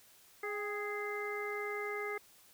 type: harmonic tone with a mistuned harmonic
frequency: 415.3 Hz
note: G#4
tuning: in tune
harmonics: 1 / 2 / 3 / 4 / 5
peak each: -39 / -47 / -44 / -47 / -41 dBFS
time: 0.43-2.18 s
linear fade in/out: 5 ms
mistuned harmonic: 2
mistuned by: -57 cents
effects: white hiss -62 dBFS RMS until 2.53 s